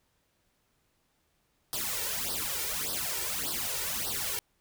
white noise with flanger, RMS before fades -33 dBFS, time 1.73-4.39 s, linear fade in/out 0 ms, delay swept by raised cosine 0.21 to 2.21 ms, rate 1.7 Hz, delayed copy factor +0.9, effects pink hiss -73 dBFS RMS until 4.6 s

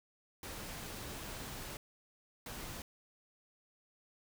pink noise bursts at uneven times, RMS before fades -45 dBFS, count 2, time 0.43-1.77 / 2.46-2.82 s, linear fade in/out 2 ms, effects none

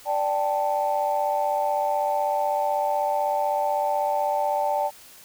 sine chord, D suspended fourth, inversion none, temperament equal, 587.3 / 784 / 880 Hz, D5 / G5 / A5, 0 / 0 / 0 cents, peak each -25 dBFS, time 0.05-4.91 s, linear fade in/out 50 ms, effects tanh soft clip ceiling -13 dBFS + white hiss -48 dBFS RMS until 5.24 s

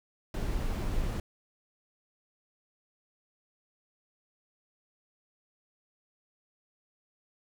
brown noise, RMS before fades -31 dBFS, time 0.34-1.2 s, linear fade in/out 2 ms, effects none

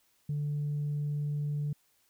sine tone, 146.83 Hz, D3, in tune, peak -28 dBFS, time 0.29-1.73 s, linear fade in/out 5 ms, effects tanh soft clip ceiling -27 dBFS + white hiss -70 dBFS RMS until 2.09 s

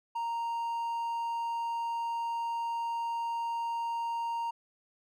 triangle tone, 930 Hz, A#5, 4 cents flat, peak -29 dBFS, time 0.15-4.51 s, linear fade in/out 10 ms, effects none

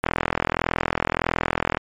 click train, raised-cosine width 0.5 ms, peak -4 dBFS, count 73, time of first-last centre 0.04-1.771 s, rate 41.6 Hz, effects MP3 64 kbps

